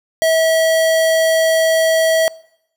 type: tone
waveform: square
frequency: 647 Hz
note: E5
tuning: 32 cents flat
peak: -12 dBFS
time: 0.22-2.28 s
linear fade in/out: 0 ms
effects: noise-tail reverb RT60 0.8 s tail -23 dB re dry